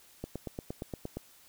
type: click train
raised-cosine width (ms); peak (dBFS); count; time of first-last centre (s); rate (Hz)
2; -23; 9; 0.24-1.17; 8.6
effects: white hiss -59 dBFS RMS until 1.48 s